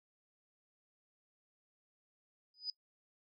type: tone with exponential growth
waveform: sine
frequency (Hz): 4978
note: D#8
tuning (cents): 0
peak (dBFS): -32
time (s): 2.54-2.7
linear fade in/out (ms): 2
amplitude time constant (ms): 34
effects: noise-tail reverb RT60 0.1 s tail -23 dB re dry + MP3 32 kbps